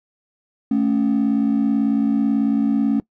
triangle ring-modulated tone, 247.5 Hz, B3, 4 cents sharp, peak -9 dBFS, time 0.71-3 s, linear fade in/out 2 ms, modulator 29.1 Hz, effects noise-tail reverb RT60 0.1 s tail -23 dB re dry + tanh soft clip ceiling -10 dBFS

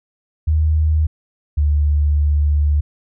sine tone pair in turn, 77.78 / 73.72 Hz, D#2 / D2, 0 / +7 cents, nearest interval minor second, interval 93 cents, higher first, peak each -12 dBFS, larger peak neither, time 0.47-1.07 / 1.57-2.81 s, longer second, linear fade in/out 10 ms, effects none

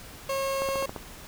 30% pulse tone, 543 Hz, C#5, 36 cents flat, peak -24 dBFS, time 0.29-0.86 s, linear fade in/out 5 ms
click train, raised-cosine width 1 ms, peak -20 dBFS, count 6, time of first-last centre 0.62-0.962 s, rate 14.6 Hz
effects pink hiss -45 dBFS RMS until 1.27 s

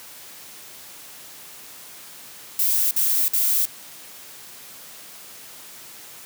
violet noise bursts, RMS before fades -20 dBFS, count 3, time 2.59-3.654 s, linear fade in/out 2 ms, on 320 ms, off 52 ms, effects white hiss -42 dBFS RMS until 6.25 s + high-pass 100 Hz 12 dB/octave

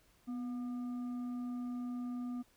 sine tone with frequency modulation, 246.9 Hz, B3, in tune, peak -37 dBFS, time 0.27-2.43 s, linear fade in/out 20 ms, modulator 962 Hz, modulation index 0.21, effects pink hiss -69 dBFS RMS until 2.56 s

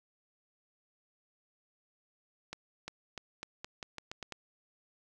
accelerating click train, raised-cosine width 0.2 ms, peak -23 dBFS, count 10, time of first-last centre 2.53-4.323 s, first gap 350 ms, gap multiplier 0.85, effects none

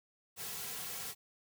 white noise with comb filter, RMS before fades -42 dBFS, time 0.36-1.15 s, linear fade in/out 50 ms, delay 3.3 ms, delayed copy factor -0.8, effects none

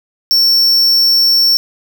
square tone, 5440 Hz, F8, 46 cents flat, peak -8 dBFS, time 0.31-1.57 s, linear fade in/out 0 ms, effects none

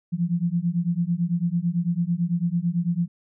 sine beating tone pair, 167.9 / 176.9 Hz, E3 / F3, +32 / +23 cents, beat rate 9 Hz, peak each -24 / -24 dBFS, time 0.12-3.08 s, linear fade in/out 20 ms, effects none

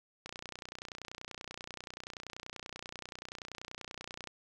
click train, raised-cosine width 0.2 ms, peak -25 dBFS, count 123, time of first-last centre 0.26-4.273 s, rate 30.4 Hz, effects none

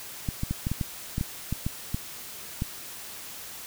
clicks, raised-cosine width 5 ms, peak -15 dBFS, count 12, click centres 0.288 / 0.434 / 0.51 / 0.669 / 0.716 / 0.812 / 1.181 / 1.211 / 1.526 / 1.665 / 1.945 / 2.621 s, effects white hiss -41 dBFS RMS until 3.66 s

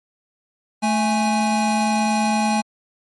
square tone pair together, 218.9 / 829.6 Hz, A3 / G#5, -9 / -2 cents, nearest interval octave + major seventh, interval 2307 cents, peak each -20 / -21 dBFS, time 0.82-2.62 s, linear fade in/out 20 ms, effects MP3 48 kbps

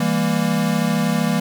square chord, E diminished, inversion none, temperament equal with one note detuned, 164.81 / 200.2 / 233.1 Hz, E3 / G3 / Bb3, 0 / +37 / 0 cents, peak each -22 dBFS, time 0-1.4 s, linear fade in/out 5 ms, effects none

